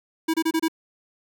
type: tone bursts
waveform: square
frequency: 323.2 Hz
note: E4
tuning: 34 cents flat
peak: -20 dBFS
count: 5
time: 0.28-0.683 s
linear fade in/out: 10 ms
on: 59 ms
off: 27 ms
effects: 9-bit